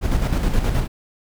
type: noise with tremolo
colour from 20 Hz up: brown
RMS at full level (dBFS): -17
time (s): 0.01-0.88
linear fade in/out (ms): 50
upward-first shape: square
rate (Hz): 9.5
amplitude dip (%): 45
effects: none